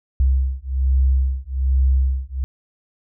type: beating tone pair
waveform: sine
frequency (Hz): 65.3 / 66.5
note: C2 / C2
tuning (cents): -3 / +29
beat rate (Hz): 1.2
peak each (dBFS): -18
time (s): 0.2-2.44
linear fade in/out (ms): 0
effects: none